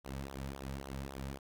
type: tone with flanger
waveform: sawtooth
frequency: 67.9 Hz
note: C#2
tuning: 35 cents flat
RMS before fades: -43 dBFS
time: 0.04-1.39 s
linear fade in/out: 20 ms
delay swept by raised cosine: 0.41 to 2.91 ms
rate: 3.7 Hz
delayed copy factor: -0.75
effects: none